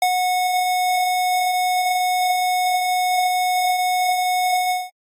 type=tone with ADSR envelope; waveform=square; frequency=731 Hz; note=F#5; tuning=21 cents flat; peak=-14 dBFS; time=0.02-4.9 s; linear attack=3 ms; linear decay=67 ms; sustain=-4 dB; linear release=190 ms; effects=AAC 48 kbps